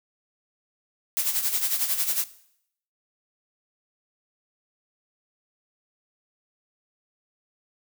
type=noise with tremolo; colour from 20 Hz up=blue; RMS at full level=-23 dBFS; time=1.17-2.24 s; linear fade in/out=0 ms; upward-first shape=sine; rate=11 Hz; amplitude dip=65%; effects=noise-tail reverb RT60 0.7 s tail -17 dB re dry